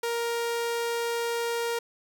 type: tone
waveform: sawtooth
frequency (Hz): 468.2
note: A#4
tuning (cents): +8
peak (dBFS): -23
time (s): 0.03-1.79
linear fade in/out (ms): 5
effects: none